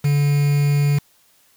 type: tone with quantisation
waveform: triangle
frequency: 144.1 Hz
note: D3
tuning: 33 cents flat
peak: -12 dBFS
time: 0.04-0.99 s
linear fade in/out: 10 ms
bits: 5
effects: white hiss -57 dBFS RMS until 1.56 s